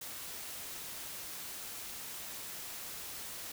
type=noise; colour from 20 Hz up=white; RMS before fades=-44 dBFS; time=0.01-3.52 s; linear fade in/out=5 ms; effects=none